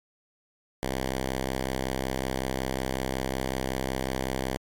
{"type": "tone", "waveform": "5% pulse", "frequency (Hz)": 65.41, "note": "C2", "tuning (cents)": 0, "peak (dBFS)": -17, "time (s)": [0.83, 4.57], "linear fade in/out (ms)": 0, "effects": ["AAC 64 kbps"]}